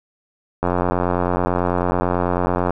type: click train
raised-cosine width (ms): 1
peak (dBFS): -5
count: 186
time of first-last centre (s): 0.63-2.706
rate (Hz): 89.1
effects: none